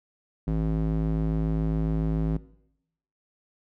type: tone with band-pass filter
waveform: square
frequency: 53.6 Hz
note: A1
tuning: 45 cents flat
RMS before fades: -26 dBFS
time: 0.47-2.37 s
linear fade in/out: 5 ms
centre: 190 Hz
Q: 1.1
effects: noise-tail reverb RT60 0.8 s tail -19 dB re dry